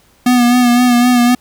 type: tone with vibrato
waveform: square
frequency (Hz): 244.4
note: B3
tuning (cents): -18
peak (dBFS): -8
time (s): 0.26-1.35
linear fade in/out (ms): 5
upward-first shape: sine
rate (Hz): 3.9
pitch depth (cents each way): 35
effects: pink hiss -51 dBFS RMS until 1.4 s